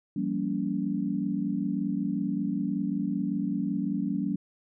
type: tone cluster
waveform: sine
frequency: 170.6 / 195.9 / 233.9 / 283.6 Hz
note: F3 / G3 / A#3 / C#4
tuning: -40 / -1 / +6 / +40 cents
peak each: -35 / -30 / -33 / -31 dBFS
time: 0.16-4.36 s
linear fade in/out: 5 ms
effects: none